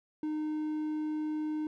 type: tone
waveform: triangle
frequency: 306.8 Hz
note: D#4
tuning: 24 cents flat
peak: -29 dBFS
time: 0.23-1.67 s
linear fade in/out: 2 ms
effects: none